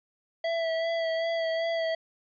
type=tone with vibrato; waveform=square; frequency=659 Hz; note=E5; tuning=1 cent flat; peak=-27 dBFS; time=0.44-1.95 s; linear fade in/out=5 ms; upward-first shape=sine; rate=2.6 Hz; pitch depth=23 cents each way; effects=resampled to 11025 Hz